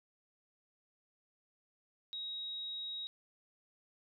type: tone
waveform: sine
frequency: 3800 Hz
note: A#7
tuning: 33 cents sharp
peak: -39 dBFS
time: 2.13-3.07 s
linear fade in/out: 0 ms
effects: none